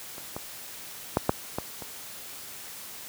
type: clicks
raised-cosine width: 1 ms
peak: -27 / -19 / -7 / -6 / -14 / -23 dBFS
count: 6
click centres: 0.181 / 0.365 / 1.171 / 1.294 / 1.585 / 1.822 s
effects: white hiss -42 dBFS RMS until 3.08 s + high-pass 60 Hz 12 dB/octave